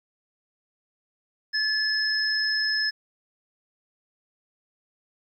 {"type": "tone pair together", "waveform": "sine", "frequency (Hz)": [1725, 5169], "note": ["A6", "E8"], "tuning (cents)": [-35, -35], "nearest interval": "octave + perfect fifth", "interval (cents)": 1900, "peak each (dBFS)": -25, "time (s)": [1.53, 2.91], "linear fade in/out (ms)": 20, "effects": ["10-bit"]}